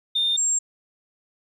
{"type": "tone pair in turn", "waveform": "sine", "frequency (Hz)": [3622, 7465], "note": ["A7", "A#8"], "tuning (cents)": [49, 1], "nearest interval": "octave + minor second", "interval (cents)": 1252, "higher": "second", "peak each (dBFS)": -18, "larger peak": "neither", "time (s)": [[0.15, 0.37], [0.37, 0.59]], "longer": "neither", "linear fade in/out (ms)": 10, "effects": ["tanh soft clip ceiling -15 dBFS", "10-bit"]}